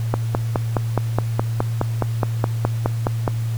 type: click train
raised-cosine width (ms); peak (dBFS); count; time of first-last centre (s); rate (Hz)
1; -4; 16; 0.14-3.278; 4.78
effects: added 114 Hz sine -20 dBFS peak until 3.57 s + pink hiss -41 dBFS RMS until 3.57 s

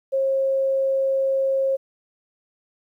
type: tone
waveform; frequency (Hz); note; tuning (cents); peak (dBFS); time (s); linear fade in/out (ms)
sine; 538; C5; +48; -18; 0.12-1.77; 20
effects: 10-bit

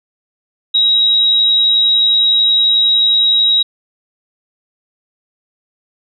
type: tone with amplitude modulation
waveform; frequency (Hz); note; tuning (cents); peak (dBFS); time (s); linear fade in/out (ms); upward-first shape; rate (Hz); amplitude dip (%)
sine; 3827; A#7; +45; -7; 0.74-3.63; 10; sine; 111; 30
effects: none

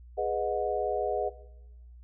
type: chord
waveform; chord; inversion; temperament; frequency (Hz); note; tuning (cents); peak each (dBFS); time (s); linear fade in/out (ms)
sine; G# minor seventh; none; equal with one note detuned; 415.3 / 493.9 / 622.3 / 728.1; G#4 / B4 / D#5 / F#5; 0 / 0 / 0 / -28; -32; 0.17-1.3; 20
effects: noise-tail reverb RT60 1.0 s tail -18 dB re dry + added 60 Hz sine -47 dBFS peak until 2.03 s

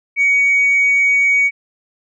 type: tone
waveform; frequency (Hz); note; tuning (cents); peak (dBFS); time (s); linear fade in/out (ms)
sine; 2248; C#7; +24; -9; 0.16-1.51; 50
effects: tanh soft clip ceiling -7 dBFS

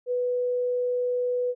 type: tone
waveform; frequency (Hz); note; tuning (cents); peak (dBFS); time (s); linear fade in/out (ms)
sine; 493.9; B4; 0; -23; 0.06-1.55; 50
effects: none

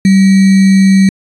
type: tone with sample-and-hold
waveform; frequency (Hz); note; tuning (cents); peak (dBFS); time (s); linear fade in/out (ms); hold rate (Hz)
sine; 192.8; G3; -28; -3; 0.05-1.09; 2; 2100
effects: resampled to 22050 Hz

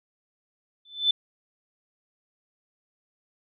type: tone with exponential growth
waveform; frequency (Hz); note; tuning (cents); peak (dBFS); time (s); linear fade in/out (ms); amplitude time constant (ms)
sine; 3520; A7; 0; -15; 0.85-1.11; 5; 55
effects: none

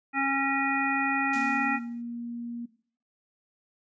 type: harmonic tone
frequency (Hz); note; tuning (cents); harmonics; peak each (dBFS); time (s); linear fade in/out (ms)
273.2; C#4; -25; 1 / 3 / 5 / 7 / 9; -30 / -30 / -30 / -30 / -30; 0.13-1.8; 50
type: noise with exponential decay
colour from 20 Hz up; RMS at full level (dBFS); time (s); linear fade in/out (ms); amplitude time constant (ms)
blue; -35; 1.33-2.02; 5; 150
type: tone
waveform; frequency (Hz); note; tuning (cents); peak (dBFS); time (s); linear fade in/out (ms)
sine; 236.6; A#3; +26; -33; 1.35-2.66; 10
effects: noise-tail reverb RT60 0.5 s tail -17 dB re dry + resampled to 16000 Hz

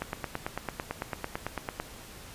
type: click train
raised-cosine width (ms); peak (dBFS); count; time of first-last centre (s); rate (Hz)
0.5; -16; 17; 0.02-1.8; 8.99
effects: pink hiss -47 dBFS RMS until 2.34 s + resampled to 32000 Hz

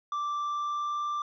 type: tone with pitch glide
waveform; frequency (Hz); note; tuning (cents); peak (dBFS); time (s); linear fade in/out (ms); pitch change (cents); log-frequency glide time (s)
triangle; 1173 to 1180.5; D6 to D6; -2 to +9; -27; 0.12-1.22; 2; +11; 0.37-1.04
effects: resampled to 16000 Hz

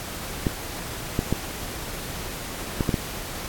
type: clicks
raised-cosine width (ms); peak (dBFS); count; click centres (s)
3; -8; 6; 0.468 / 1.191 / 1.326 / 2.808 / 2.892 / 2.942
effects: pink hiss -34 dBFS RMS until 3.48 s + AAC 64 kbps

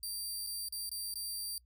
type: tone with dropouts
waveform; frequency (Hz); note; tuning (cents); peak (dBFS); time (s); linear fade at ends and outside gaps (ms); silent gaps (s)
15% pulse; 4699; D8; 0; -31; 0.03-1.58; 1; 0.466-0.471 / 0.686-0.724 / 0.893-0.915 / 1.14-1.156
effects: noise-tail reverb RT60 0.1 s tail -25 dB re dry + added 60 Hz sine -63 dBFS peak until 1.65 s

